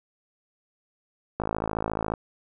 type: click train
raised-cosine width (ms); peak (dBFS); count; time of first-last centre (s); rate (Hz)
1; -13; 41; 1.4-2.138; 54.2
effects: none